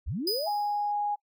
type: linear sweep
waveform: sine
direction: up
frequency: 38.89 to 698.5 Hz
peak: -29 dBFS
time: 0.06-0.49 s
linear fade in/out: 20 ms
type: tone with exponential decay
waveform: 45% pulse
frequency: 4978 Hz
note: D#8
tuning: in tune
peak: -24 dBFS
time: 0.27-0.92 s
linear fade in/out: 5 ms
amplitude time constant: 140 ms
type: tone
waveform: sine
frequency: 826 Hz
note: G#5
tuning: 10 cents flat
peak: -26 dBFS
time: 0.46-1.16 s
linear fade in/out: 20 ms
effects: noise-tail reverb RT60 0.1 s tail -23 dB re dry